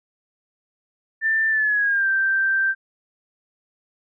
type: tone with pitch glide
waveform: sine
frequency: 1780 to 1567.6 Hz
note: A6 to G6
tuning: +20 to 0 cents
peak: -17 dBFS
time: 1.21-2.75 s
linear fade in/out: 50 ms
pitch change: -220 cents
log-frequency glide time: 1.49-2.08 s
effects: none